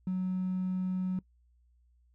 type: tone with hard clipping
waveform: triangle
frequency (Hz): 185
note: F#3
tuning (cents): 0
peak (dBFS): -29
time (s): 0.07-1.19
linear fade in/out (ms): 2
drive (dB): 3
effects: noise-tail reverb RT60 0.1 s tail -22 dB re dry + added 60 Hz sine -63 dBFS peak until 2.14 s